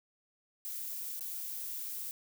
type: noise with dropouts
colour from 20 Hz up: violet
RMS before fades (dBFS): -40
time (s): 0.65-2.11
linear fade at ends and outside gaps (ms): 0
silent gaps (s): 1.195-1.208
effects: none